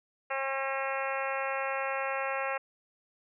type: harmonic tone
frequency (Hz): 270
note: C#4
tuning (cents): -45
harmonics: 2 / 3 / 4 / 5 / 6 / 7 / 8 / 9 / 10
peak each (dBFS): -35 / -37 / -38 / -39 / -40 / -40 / -41 / -42 / -42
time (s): 0.3-2.58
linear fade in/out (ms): 10
effects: none